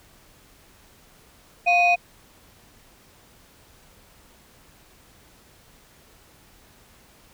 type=tone pair together; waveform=sine; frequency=702.7 / 2489 Hz; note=F5 / D#7; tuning=+10 / 0 cents; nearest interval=octave + minor seventh; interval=2190 cents; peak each=-16 / -17 dBFS; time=1.66-1.96 s; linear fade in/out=20 ms; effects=tanh soft clip ceiling -11 dBFS + pink hiss -54 dBFS RMS until 7.33 s